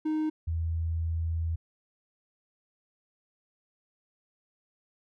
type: tone pair in turn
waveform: triangle / sine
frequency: 310.3 / 82.19 Hz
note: D#4 / E2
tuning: -5 / -5 cents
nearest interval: octave + major seventh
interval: 2300 cents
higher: first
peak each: -24 / -27 dBFS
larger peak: first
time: 0.05-0.3 / 0.47-1.56 s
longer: second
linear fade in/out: 10 ms
effects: none